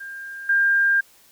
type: tone with level steps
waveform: sine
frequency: 1600 Hz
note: G6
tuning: 35 cents sharp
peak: -32 / -15 dBFS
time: 0-1.01 s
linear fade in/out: 10 ms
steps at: 0.49 s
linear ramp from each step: 5 ms
effects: white hiss -54 dBFS RMS until 1.31 s